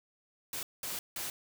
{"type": "noise bursts at uneven times", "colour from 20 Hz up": "white", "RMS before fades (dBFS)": -38, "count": 3, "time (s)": [[0.53, 0.63], [0.83, 0.99], [1.16, 1.3]], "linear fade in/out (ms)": 2, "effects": []}